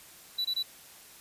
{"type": "tone bursts", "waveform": "triangle", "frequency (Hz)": 3951, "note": "B7", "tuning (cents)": 0, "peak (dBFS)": -26, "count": 3, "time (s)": [0.38, 0.629], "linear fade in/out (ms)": 10, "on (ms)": 69, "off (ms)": 21, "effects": ["white hiss -52 dBFS RMS until 1.2 s", "resampled to 32000 Hz"]}